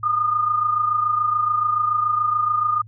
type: tone pair together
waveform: sine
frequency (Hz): 1217.5 / 1244.5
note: D#6 / D#6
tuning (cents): -38 / 0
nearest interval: unison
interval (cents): 38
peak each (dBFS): -18 / -25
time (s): 0.03-2.82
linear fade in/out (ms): 10
effects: added 108 Hz sine -40 dBFS peak until 2.87 s